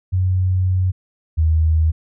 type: tone pair in turn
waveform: sine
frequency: 92.5 / 79.59 Hz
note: F#2 / D#2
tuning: 0 / +40 cents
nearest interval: minor third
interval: 260 cents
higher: first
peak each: -14 / -12 dBFS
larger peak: second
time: 0.12-0.92 / 1.37-1.92 s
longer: first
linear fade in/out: 20 ms
effects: none